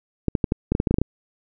clicks, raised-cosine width 3 ms, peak -6 dBFS, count 12, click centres 0.283 / 0.352 / 0.442 / 0.521 / 0.72 / 0.751 / 0.801 / 0.872 / 0.91 / 0.942 / 0.985 / 1.016 s, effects none

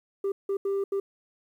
sine tone bursts at uneven times, 394.6 Hz, G4, 11 cents sharp, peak -22 dBFS, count 4, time 0.24-0.32 / 0.49-0.57 / 0.65-0.84 / 0.92-1 s, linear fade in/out 5 ms, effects tanh soft clip ceiling -24 dBFS + 10-bit

